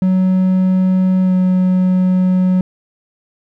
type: tone with pitch glide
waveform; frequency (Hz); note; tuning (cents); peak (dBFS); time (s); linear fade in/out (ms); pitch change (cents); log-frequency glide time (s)
triangle; 186.2 to 184.27; F#3 to F#3; +11 to -7; -8; 0.02-2.61; 2; -18; 1.23-1.33
effects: none